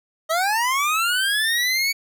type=linear sweep; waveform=25% pulse; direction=up; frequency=622.3 to 2258 Hz; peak=-15 dBFS; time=0.29-1.93 s; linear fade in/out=20 ms; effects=none